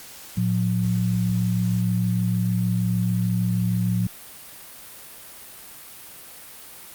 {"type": "tone pair together", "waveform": "sine", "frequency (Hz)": [113.3, 179.85], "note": ["A#2", "F#3"], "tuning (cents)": [-49, -49], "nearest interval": "minor sixth", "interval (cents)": 800, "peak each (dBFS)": -22, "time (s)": [0.37, 4.07], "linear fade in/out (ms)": 5, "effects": ["white hiss -42 dBFS RMS until 6.94 s", "Opus 48 kbps"]}